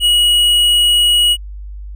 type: tone with tanh clipping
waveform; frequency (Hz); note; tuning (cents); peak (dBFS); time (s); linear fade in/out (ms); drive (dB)
sine; 2908; F#7; -31; -10; 0-1.37; 50; 10
effects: added 50 Hz sine -26 dBFS peak until 1.95 s